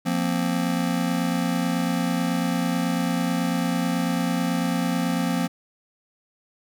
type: chord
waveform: square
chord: F suspended fourth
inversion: none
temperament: just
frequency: 174.61 / 232.8 / 261.9 Hz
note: F3 / Bb3 / C4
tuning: 0 / -2 / +2 cents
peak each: -26 / -28 / -27 dBFS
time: 0.05-5.48 s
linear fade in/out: 20 ms
effects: none